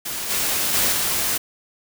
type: noise with level steps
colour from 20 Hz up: white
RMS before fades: -28 / -22 / -19 / -22 dBFS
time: 0.05-1.38 s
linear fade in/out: 10 ms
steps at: 0.29 / 0.73 / 0.91 s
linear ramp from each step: 20 ms
effects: none